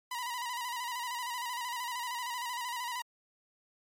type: tone with vibrato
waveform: sawtooth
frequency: 973 Hz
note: B5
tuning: 26 cents flat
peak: -31 dBFS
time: 0.11-3.02 s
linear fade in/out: 5 ms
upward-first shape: square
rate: 13 Hz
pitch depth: 51 cents each way
effects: MP3 64 kbps